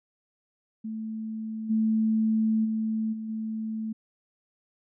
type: tone with level steps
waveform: sine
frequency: 220 Hz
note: A3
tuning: in tune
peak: -31 / -21 / -25 / -32 / -29 dBFS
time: 0.84-3.93 s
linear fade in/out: 10 ms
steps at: 1.69 / 2.64 / 3.12 / 3.28 s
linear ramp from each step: 20 ms
effects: none